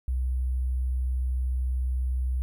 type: tone with sample-and-hold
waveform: sine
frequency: 63.4 Hz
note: B1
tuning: 46 cents sharp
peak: -24 dBFS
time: 0.08-2.42 s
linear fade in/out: 0 ms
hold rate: 11025 Hz
effects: none